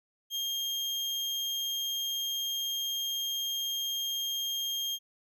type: tone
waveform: 35% pulse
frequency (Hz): 3218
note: G7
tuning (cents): +45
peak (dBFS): -29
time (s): 0.3-4.99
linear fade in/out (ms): 50
effects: none